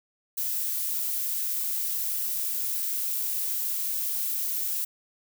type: noise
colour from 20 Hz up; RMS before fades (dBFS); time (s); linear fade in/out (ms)
violet; -29; 0.37-4.85; 10
effects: none